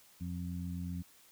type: harmonic tone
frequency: 88 Hz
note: F2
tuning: 14 cents sharp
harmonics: 1 / 2 / 3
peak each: -40 / -39 / -47 dBFS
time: 0.2-1.03 s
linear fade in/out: 20 ms
effects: white hiss -62 dBFS RMS until 1.31 s